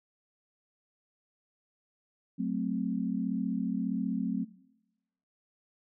sine chord, F# diminished, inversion none, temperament equal, 185 / 220 / 261.6 Hz, F#3 / A3 / C4, 0 / 0 / 0 cents, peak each -33 / -34 / -33 dBFS, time 2.38-4.45 s, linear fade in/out 20 ms, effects noise-tail reverb RT60 1.0 s tail -22 dB re dry

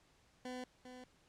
20% pulse tone with echo, 252 Hz, B3, 35 cents sharp, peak -38 dBFS, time 0.45-0.64 s, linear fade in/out 2 ms, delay 400 ms, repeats 1, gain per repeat -8 dB, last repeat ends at 1.04 s, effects pink hiss -70 dBFS RMS until 1.28 s + low-pass 8000 Hz 12 dB/octave

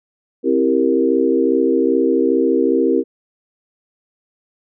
sine chord, C dominant seventh, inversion none, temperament equal with one note detuned, 264.5 / 329.6 / 392 / 466.2 Hz, C4 / E4 / G4 / Bb4, +19 / 0 / 0 / 0 cents, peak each -18 dBFS, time 0.43-3.04 s, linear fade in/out 50 ms, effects none

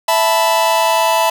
45% pulse chord, E suspended fourth, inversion none, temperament just, 659.3 / 879 / 988.9 Hz, E5 / A5 / B5, 0 / -2 / +2 cents, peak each -16 dBFS, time 0.08-1.3 s, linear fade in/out 5 ms, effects none

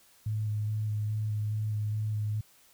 sine tone with vibrato, 106.7 Hz, G#2, 47 cents sharp, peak -28 dBFS, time 0.26-2.41 s, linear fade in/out 5 ms, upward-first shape square, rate 2.4 Hz, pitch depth 14 cents each way, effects white hiss -61 dBFS RMS until 2.73 s

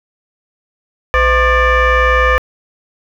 sine tone with frequency modulation, 630 Hz, D#5, 21 cents sharp, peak -7 dBFS, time 1.14-2.38 s, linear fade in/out 0 ms, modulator 570 Hz, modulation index 2.6, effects tanh soft clip ceiling -4 dBFS + 8-bit

